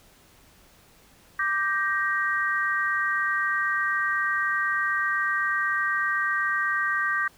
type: chord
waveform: sine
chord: G minor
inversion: second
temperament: just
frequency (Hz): 1176 / 1568 / 1881.6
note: D6 / G6 / Bb6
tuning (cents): +2 / 0 / +16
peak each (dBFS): -28 / -26 / -27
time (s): 1.39-7.28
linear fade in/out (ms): 5
effects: pink hiss -56 dBFS RMS until 7.37 s